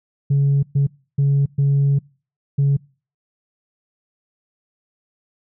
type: tone bursts at uneven times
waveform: sine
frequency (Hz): 140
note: C#3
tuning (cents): +18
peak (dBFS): -11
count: 5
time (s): 0.3-0.63 / 0.75-0.87 / 1.18-1.46 / 1.58-1.99 / 2.58-2.77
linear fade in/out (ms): 10
effects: noise-tail reverb RT60 0.4 s tail -26 dB re dry + tanh soft clip ceiling -11 dBFS